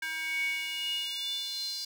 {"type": "tone with high-pass filter sweep", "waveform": "square", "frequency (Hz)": 319, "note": "D#4", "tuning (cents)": 43, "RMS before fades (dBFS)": -34, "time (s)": [0.02, 1.85], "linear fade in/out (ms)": 5, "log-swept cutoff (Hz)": [1800, 4600], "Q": 9, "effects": []}